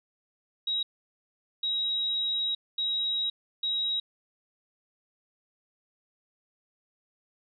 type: tone bursts at uneven times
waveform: sine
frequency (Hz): 3827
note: A#7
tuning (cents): +45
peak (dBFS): -26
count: 4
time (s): 0.67-0.83 / 1.63-2.55 / 2.78-3.3 / 3.63-4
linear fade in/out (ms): 5
effects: none